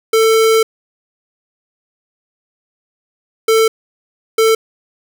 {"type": "tone bursts at uneven times", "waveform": "square", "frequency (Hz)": 445.2, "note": "A4", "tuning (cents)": 20, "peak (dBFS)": -9, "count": 3, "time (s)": [[0.13, 0.63], [3.48, 3.68], [4.38, 4.55]], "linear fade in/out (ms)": 5, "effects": []}